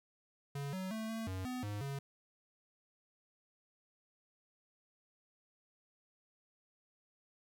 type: tone with pitch steps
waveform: square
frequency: 141 / 187.5 / 220.5 / 224.3 / 93.7 / 251.8 / 103.4 / 138.9 Hz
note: C#3 / F#3 / A3 / A3 / F#2 / B3 / G#2 / C#3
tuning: +30 / +23 / +4 / +34 / +22 / +34 / -7 / +4 cents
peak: -39 dBFS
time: 0.55-1.99 s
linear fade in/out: 5 ms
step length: 180 ms
effects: 13-bit